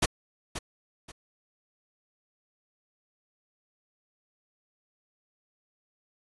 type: noise with echo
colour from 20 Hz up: pink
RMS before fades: -23 dBFS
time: 0.02-0.06 s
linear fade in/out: 10 ms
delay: 530 ms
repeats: 2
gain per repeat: -11 dB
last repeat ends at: 1.12 s
effects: resampled to 24000 Hz